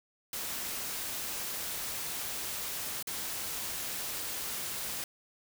white noise with dropouts, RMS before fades -37 dBFS, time 0.33-5.04 s, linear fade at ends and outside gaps 2 ms, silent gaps 3.027-3.071 s, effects none

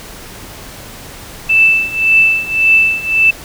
sine tone with tremolo, 2645 Hz, E7, 5 cents sharp, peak -4 dBFS, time 1.49-3.31 s, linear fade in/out 10 ms, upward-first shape triangle, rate 1.8 Hz, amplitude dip 90%, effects pink hiss -32 dBFS RMS until 3.44 s

